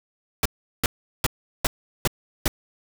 pink noise bursts, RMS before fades -20 dBFS, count 6, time 0.43-2.48 s, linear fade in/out 2 ms, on 25 ms, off 380 ms, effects none

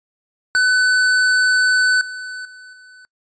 square tone with level steps, 1504 Hz, F#6, 28 cents sharp, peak -13 / -28 / -38 / -42 dBFS, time 0.55-3.05 s, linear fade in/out 0 ms, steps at 2.01 / 2.45 / 2.73 s, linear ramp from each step 2 ms, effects noise-tail reverb RT60 0.1 s tail -25 dB re dry + resampled to 16000 Hz

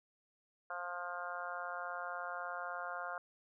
harmonic tone, 176.4 Hz, F3, 18 cents sharp, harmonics 3 / 4 / 5 / 6 / 7 / 8 / 9, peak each -49 / -45 / -52 / -47 / -48 / -44 / -52 dBFS, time 0.7-3.18 s, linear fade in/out 2 ms, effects none

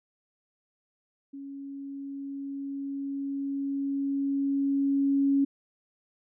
sine tone with level ramp, 277.2 Hz, C#4, in tune, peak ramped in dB -38 to -20 dBFS, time 1.33-5.45 s, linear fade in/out 10 ms, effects none

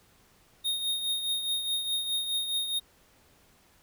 square tone with tremolo, 3708 Hz, A#7, 10 cents flat, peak -26 dBFS, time 0.64-2.8 s, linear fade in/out 20 ms, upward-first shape triangle, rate 4.8 Hz, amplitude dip 60%, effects pink hiss -62 dBFS RMS until 3.82 s

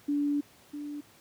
sine tone pair in turn, 289.2 / 292.7 Hz, D4 / D4, -27 / -6 cents, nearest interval unison, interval 21 cents, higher second, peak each -25 / -35 dBFS, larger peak first, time 0.08-0.41 / 0.73-1.01 s, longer first, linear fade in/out 10 ms, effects pink hiss -58 dBFS RMS until 1.2 s + high-pass 100 Hz 12 dB/octave

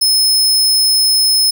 sawtooth tone, 5190 Hz, E8, 28 cents flat, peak -7 dBFS, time 0.01-1.51 s, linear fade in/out 10 ms, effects none

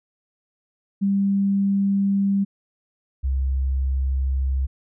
sine tone pair in turn, 197.8 / 66.49 Hz, G3 / C2, +16 / +28 cents, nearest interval octave + perfect fifth, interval 1888 cents, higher first, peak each -17 / -19 dBFS, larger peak first, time 1.01-2.45 / 3.23-4.67 s, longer neither, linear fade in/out 20 ms, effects none

